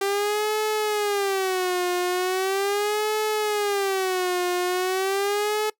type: tone with vibrato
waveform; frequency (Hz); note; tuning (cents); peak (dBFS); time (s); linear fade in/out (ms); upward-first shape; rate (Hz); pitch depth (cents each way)
sawtooth; 392; G4; 0; -18; 0.01-5.7; 5; sine; 0.39; 160
effects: noise-tail reverb RT60 0.1 s tail -22 dB re dry